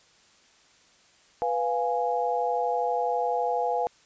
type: chord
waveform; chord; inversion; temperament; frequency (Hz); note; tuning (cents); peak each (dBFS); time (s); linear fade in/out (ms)
sine; F diminished; second; equal; 493.9 / 698.5 / 830.6; Cb5 / F5 / Ab5; 0 / 0 / 0; -28; 1.42-3.87; 0
effects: white hiss -59 dBFS RMS until 4.05 s + resampled to 16000 Hz